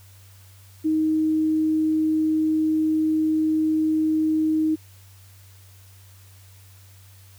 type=tone; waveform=sine; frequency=313.3 Hz; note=D#4; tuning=12 cents sharp; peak=-18 dBFS; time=0.84-4.76 s; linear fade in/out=20 ms; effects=added 96 Hz sine -47 dBFS peak until 7.38 s + white hiss -54 dBFS RMS until 7.38 s